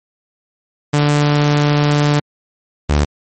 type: tone pair in turn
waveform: sawtooth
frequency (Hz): 146.83 / 73.42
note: D3 / D2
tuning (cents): 0 / 0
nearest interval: octave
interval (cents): 1200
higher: first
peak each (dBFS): -7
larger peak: neither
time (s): 0.93-2.2 / 2.89-3.05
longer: first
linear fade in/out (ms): 10
effects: MP3 32 kbps